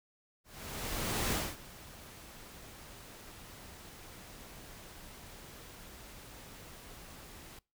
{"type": "noise with ADSR envelope", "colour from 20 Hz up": "pink", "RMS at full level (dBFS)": -32, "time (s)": [0.44, 7.59], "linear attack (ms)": 890, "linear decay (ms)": 230, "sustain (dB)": -19, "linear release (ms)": 4, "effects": ["noise-tail reverb RT60 0.3 s tail -25 dB re dry"]}